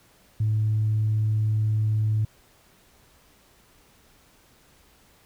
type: tone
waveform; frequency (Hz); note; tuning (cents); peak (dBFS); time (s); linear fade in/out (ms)
sine; 108; A2; -32; -19; 0.4-2.25; 5
effects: tanh soft clip ceiling -16 dBFS + pink hiss -58 dBFS RMS until 5.25 s